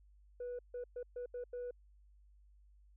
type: tone bursts at uneven times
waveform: sine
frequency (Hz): 489.8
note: B4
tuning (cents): -14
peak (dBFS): -38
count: 6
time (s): 0.4-0.59 / 0.74-0.84 / 0.96-1.03 / 1.16-1.26 / 1.34-1.44 / 1.53-1.71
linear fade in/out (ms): 5
effects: tanh soft clip ceiling -38 dBFS + added 50 Hz sine -61 dBFS peak until 2.96 s